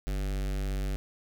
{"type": "tone with notch filter", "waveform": "square", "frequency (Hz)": 48.63, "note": "G1", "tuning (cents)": -13, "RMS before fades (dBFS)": -31, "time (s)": [0.07, 0.96], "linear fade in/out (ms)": 0, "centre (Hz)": 990, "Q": 1.9, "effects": []}